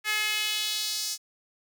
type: tone with high-pass filter sweep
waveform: sawtooth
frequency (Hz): 425.6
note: G#4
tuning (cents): +42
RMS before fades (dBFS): -29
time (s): 0.04-1.18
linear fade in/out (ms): 50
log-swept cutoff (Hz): 1900 to 5700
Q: 2.1
effects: none